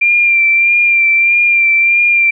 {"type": "tone with vibrato", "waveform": "sine", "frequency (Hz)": 2376, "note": "D7", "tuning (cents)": 20, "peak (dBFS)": -7, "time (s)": [0.01, 2.31], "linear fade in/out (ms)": 10, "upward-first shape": "sine", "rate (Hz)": 1.6, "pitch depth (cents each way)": 27, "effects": []}